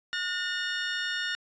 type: tone pair together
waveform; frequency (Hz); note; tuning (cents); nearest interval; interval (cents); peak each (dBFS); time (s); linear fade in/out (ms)
25% pulse; 1445.3 / 1817; F#6 / A#6; -41 / -45; major third; 396; -28; 0.13-1.35; 0
effects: resampled to 16000 Hz